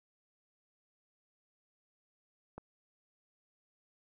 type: click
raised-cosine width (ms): 1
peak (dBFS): -30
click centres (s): 2.58
effects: none